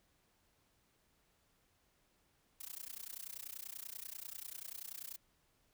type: noise with amplitude modulation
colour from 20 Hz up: blue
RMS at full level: -44 dBFS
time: 2.6-5.17 s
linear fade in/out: 10 ms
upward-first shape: sine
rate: 30.3 Hz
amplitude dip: 100%
effects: pink hiss -75 dBFS RMS until 5.73 s